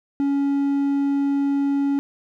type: tone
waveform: triangle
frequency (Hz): 280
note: C#4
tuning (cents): +18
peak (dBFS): -16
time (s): 0.2-1.99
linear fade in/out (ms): 0
effects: none

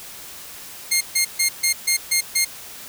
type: tone bursts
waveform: 10% pulse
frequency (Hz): 2127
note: C7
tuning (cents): +28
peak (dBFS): -7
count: 7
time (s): 0.91-2.45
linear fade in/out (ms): 10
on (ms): 100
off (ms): 140
effects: white hiss -38 dBFS RMS until 2.88 s

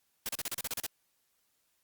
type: noise bursts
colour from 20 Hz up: white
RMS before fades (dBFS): -35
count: 10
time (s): 0.26-0.864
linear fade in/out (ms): 0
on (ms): 28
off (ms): 36
effects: white hiss -75 dBFS RMS until 1.83 s + Opus 48 kbps

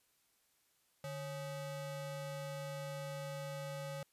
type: ring-modulated tone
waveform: square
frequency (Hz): 349.2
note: F4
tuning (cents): 0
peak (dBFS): -39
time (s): 1.04-4.03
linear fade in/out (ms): 2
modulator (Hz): 201
effects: white hiss -75 dBFS RMS until 4.12 s + resampled to 32000 Hz

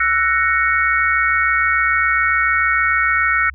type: chord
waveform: sine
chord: F# dominant seventh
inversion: third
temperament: equal with one note detuned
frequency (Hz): 1333.1 / 1480 / 1864.7 / 2217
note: E6 / F#6 / A#6 / C#7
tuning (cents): +19 / 0 / 0 / 0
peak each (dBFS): -19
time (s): 0-3.5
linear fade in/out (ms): 5
effects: added 68 Hz sine -34 dBFS peak until 3.54 s

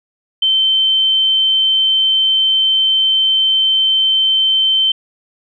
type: tone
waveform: sine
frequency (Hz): 3096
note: G7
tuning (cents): -22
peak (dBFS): -10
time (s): 0.42-4.92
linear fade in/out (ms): 5
effects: none

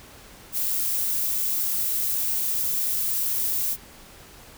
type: noise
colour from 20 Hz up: violet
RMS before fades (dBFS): -25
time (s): 0.52-3.77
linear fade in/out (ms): 50
effects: pink hiss -47 dBFS RMS until 4.57 s

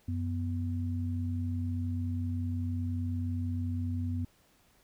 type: tone pair together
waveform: sine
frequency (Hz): 92.48 / 246.9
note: F#2 / B3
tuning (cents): 0 / 0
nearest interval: octave + perfect fourth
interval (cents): 1700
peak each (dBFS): -31 / -36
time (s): 0.08-4.25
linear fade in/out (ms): 5
effects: pink hiss -66 dBFS RMS until 4.83 s

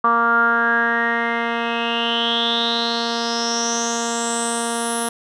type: tone with low-pass filter sweep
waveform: 10% pulse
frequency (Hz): 233.1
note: A#3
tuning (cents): 0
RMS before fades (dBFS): -20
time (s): 0.04-5.09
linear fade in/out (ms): 5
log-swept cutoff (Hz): 1200 to 11000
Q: 9.1
effects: none

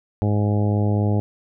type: harmonic tone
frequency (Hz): 103.83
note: G#2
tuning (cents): 0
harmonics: 1 / 2 / 3 / 4 / 5 / 6 / 7 / 8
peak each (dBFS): -18 / -24 / -28 / -30 / -32 / -34 / -35 / -36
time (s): 0.22-1.2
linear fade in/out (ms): 0
effects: none

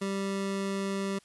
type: tone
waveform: 25% pulse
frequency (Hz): 196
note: G3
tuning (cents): 0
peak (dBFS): -26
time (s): 0.01-1.19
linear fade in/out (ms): 10
effects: white hiss -62 dBFS RMS until 1.24 s + resampled to 24000 Hz

